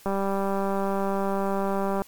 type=click train; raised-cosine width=1 ms; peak=-14 dBFS; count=385; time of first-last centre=0.06-2.019 s; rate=196 Hz; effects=white hiss -52 dBFS RMS until 2.07 s + MP3 96 kbps